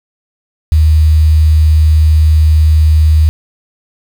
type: tone with quantisation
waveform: sine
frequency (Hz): 77.78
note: D#2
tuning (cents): 0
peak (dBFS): -4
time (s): 0.72-3.29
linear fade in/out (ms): 0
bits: 5
effects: none